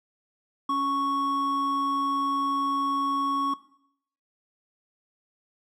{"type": "tone pair together", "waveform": "triangle", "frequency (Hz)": [278.2, 1108.7], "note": ["C#4", "C#6"], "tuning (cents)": [6, 0], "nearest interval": "2 octaves", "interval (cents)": 2394, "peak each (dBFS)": [-29, -22], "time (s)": [0.69, 3.54], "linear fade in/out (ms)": 5, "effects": ["noise-tail reverb RT60 0.7 s tail -17 dB re dry"]}